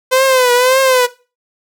sawtooth tone with vibrato, 510 Hz, C5, 44 cents flat, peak -5 dBFS, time 0.11-1.07 s, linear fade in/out 20 ms, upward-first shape triangle, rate 1.8 Hz, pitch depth 92 cents each way, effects noise-tail reverb RT60 0.3 s tail -17 dB re dry

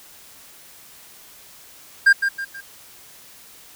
triangle tone with echo, 1600 Hz, G6, 35 cents sharp, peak -7 dBFS, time 2.06-2.13 s, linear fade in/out 10 ms, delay 160 ms, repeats 3, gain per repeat -8 dB, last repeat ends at 2.61 s, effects white hiss -46 dBFS RMS until 3.75 s

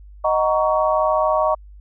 sine chord, D# minor seventh, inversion none, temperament just, 622.3 / 746.7 / 933.4 / 1120.1 Hz, D#5 / F#5 / A#5 / C#6, 0 / +16 / +2 / +18 cents, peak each -18 / -24 / -23 / -21 dBFS, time 0.24-1.55 s, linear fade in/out 10 ms, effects added 50 Hz sine -39 dBFS peak until 1.8 s

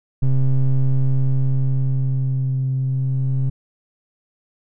triangle ring-modulated tone, 65.9 Hz, C2, 13 cents sharp, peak -9 dBFS, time 0.22-3.5 s, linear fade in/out 10 ms, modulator 65.8 Hz, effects none

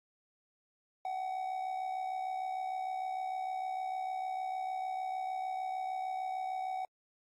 triangle tone with amplitude modulation, 752 Hz, F#5, 28 cents sharp, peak -30 dBFS, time 1.05-6.85 s, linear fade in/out 2 ms, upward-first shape sine, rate 66.6 Hz, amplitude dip 55%, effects AAC 64 kbps

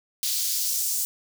white noise with high-pass filter sweep, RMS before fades -26 dBFS, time 0.23-1.05 s, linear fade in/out 0 ms, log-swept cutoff 4000 to 6900 Hz, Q 1.5, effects none

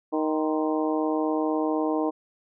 harmonic tone with a mistuned harmonic, 155.9 Hz, D#3, 4 cents sharp, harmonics 2 / 3 / 4 / 5 / 6 / 7, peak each -25 / -29 / -31 / -33 / -35 / -36 dBFS, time 0.12-2.11 s, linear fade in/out 20 ms, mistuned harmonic 7, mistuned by -78 cents, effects none

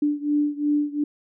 sine beating tone pair, 293.1 / 295.9 Hz, D4 / D4, -3 / +13 cents, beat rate 2.8 Hz, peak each -22 / -24 dBFS, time 0.02-1.04 s, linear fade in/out 5 ms, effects none

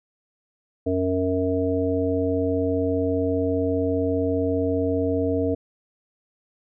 harmonic tone, 92.5 Hz, F#2, in tune, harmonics 1 / 3 / 5 / 7, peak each -28 / -24 / -24 / -29 dBFS, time 0.86-5.55 s, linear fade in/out 10 ms, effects none

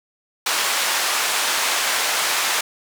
pink band-pass noise, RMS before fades -21 dBFS, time 0.46-2.61 s, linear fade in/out 5 ms, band 940 to 11000 Hz, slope 12 dB/octave, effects none

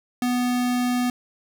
square tone, 246.9 Hz, B3, in tune, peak -21 dBFS, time 0.22-1.1 s, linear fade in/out 2 ms, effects none

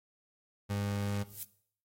30% pulse tone, 101.3 Hz, G#2, 43 cents flat, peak -29 dBFS, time 0.69-1.24 s, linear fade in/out 20 ms
violet noise with exponential growth, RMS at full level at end -36 dBFS, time 1.16-1.43 s, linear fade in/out 0 ms, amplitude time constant 57 ms
effects noise-tail reverb RT60 0.6 s tail -18 dB re dry + AAC 48 kbps

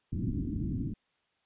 white low-pass noise, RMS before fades -33 dBFS, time 0.12-0.94 s, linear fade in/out 10 ms, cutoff 290 Hz, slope 48 dB/octave, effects white hiss -74 dBFS RMS until 1.45 s + resampled to 8000 Hz

